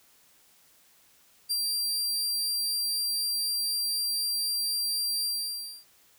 sawtooth tone with ADSR envelope, 4726 Hz, D8, 10 cents sharp, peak -22 dBFS, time 1.49-5.85 s, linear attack 23 ms, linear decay 46 ms, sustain -2 dB, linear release 600 ms, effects white hiss -61 dBFS RMS until 6.18 s

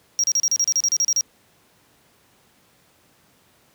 triangle tone bursts, 5640 Hz, F8, 16 cents sharp, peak -15 dBFS, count 13, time 0.19-1.209 s, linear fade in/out 0 ms, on 47 ms, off 34 ms, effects pink hiss -58 dBFS RMS until 3.74 s + high-pass 100 Hz 12 dB/octave

